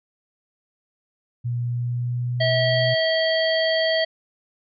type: tone with pitch glide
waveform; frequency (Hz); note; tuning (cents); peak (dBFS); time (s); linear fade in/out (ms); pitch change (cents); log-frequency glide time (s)
sine; 120.5 to 123.82; B2 to B2; -42 to +5; -22; 1.44-2.95; 20; +47; 1.62-2.74
type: harmonic tone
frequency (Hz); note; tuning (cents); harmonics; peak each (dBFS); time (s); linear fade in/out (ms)
646; E5; -35; 1 / 3 / 5 / 7; -20 / -25 / -27 / -28; 2.4-4.05; 10
effects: none